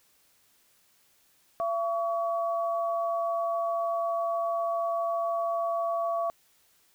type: tone pair together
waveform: sine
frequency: 676.6 / 1131 Hz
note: E5 / C#6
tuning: +45 / +34 cents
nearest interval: major sixth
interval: 889 cents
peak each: -27 / -32 dBFS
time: 1.6-6.3 s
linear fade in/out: 0 ms
effects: white hiss -65 dBFS RMS until 6.94 s